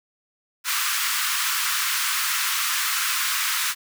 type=high-pass noise; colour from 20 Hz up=pink; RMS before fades=-24 dBFS; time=0.64-3.75 s; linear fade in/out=50 ms; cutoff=1100 Hz; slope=48 dB/octave; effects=none